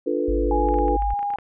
sine chord, B half-diminished seventh, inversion first, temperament equal, 293.7 / 349.2 / 440 / 493.9 Hz, D4 / F4 / A4 / B4, 0 / 0 / 0 / 0 cents, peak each -26 dBFS, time 0.06-0.97 s, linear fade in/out 10 ms
sine tone, 51.91 Hz, G#1, in tune, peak -22 dBFS, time 0.28-1.14 s, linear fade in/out 5 ms
sine tone with pitch glide, 830.6 to 814 Hz, G#5 to G#5, 0 to -35 cents, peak -22 dBFS, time 0.51-1.36 s, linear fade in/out 2 ms, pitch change -35 cents, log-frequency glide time 0.7-0.96 s
clicks, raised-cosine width 0.5 ms, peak -26 dBFS, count 11, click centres 0.687 / 0.741 / 0.787 / 0.882 / 1.022 / 1.105 / 1.192 / 1.229 / 1.304 / 1.337 / 1.386 s
effects none

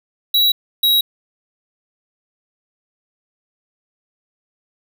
square tone pair in turn, 3896 / 3847 Hz, B7 / B7, -24 / -46 cents, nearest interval unison, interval 22 cents, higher first, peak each -12 dBFS, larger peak neither, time 0.34-0.52 / 0.83-1.01 s, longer neither, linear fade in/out 5 ms, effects none

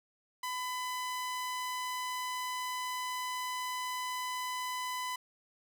sawtooth tone, 1004 Hz, B5, 28 cents sharp, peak -31 dBFS, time 0.43-5.16 s, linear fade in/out 5 ms, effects none

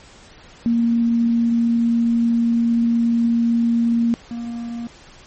sine / triangle tone pair in turn, 233.1 / 234.9 Hz, A#3 / A#3, 0 / +13 cents, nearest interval unison, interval 13 cents, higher second, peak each -14 / -23 dBFS, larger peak first, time 0.66-4.14 / 4.31-4.87 s, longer first, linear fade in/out 0 ms, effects pink hiss -45 dBFS RMS until 5.26 s + MP3 32 kbps

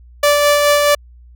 sawtooth tone with tremolo, 583 Hz, D5, 13 cents flat, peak -5 dBFS, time 0.23-0.95 s, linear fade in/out 5 ms, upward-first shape sine, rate 4.7 Hz, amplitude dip 30%, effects added 60 Hz sine -39 dBFS peak until 1.35 s

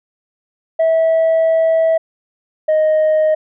sine tone pair in turn, 650 / 622.3 Hz, E5 / D#5, -24 / 0 cents, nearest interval minor second, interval 76 cents, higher first, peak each -8 dBFS, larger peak neither, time 0.79-1.98 / 2.68-3.35 s, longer first, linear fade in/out 10 ms, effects tanh soft clip ceiling -9 dBFS

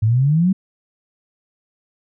sine exponential sweep, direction up, 104.2 to 196 Hz, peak -12 dBFS, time 0.02-0.53 s, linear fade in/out 10 ms, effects none

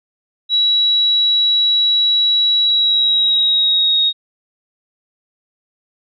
sine tone with pitch glide, 3900 to 3752 Hz, B7 to A#7, -23 to +11 cents, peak -11 dBFS, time 0.49-4.13 s, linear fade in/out 50 ms, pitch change -66 cents, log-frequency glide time 2.63-4.02 s, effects none

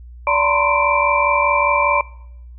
sine tone cluster, 580 / 917 / 1009 / 1054 / 2346 Hz, D5 / A#5 / B5 / C6 / D7, -22 / -29 / +37 / +12 / -2 cents, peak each -20 dBFS, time 0.27-2.01 s, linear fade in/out 2 ms, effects noise-tail reverb RT60 0.8 s tail -21 dB re dry + added 60 Hz sine -35 dBFS peak until 2.58 s

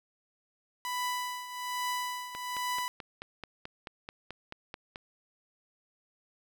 sawtooth tone with tremolo, 992 Hz, B5, 7 cents sharp, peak -26 dBFS, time 0.85-2.88 s, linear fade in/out 0 ms, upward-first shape triangle, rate 1.2 Hz, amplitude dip 75%
click train, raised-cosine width 0.3 ms, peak -24 dBFS, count 13, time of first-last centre 2.35-4.959 s, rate 4.6 Hz
effects none

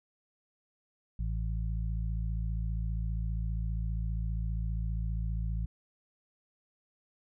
harmonic tone, 55 Hz, A1, in tune, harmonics 1 / 2 / 3, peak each -31 / -37 / -41 dBFS, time 1.19-5.66 s, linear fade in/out 5 ms, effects none

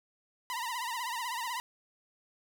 sawtooth tone with vibrato, 961 Hz, B5, 48 cents flat, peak -30 dBFS, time 0.5-1.6 s, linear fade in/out 0 ms, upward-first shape triangle, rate 16 Hz, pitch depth 130 cents each way, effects none

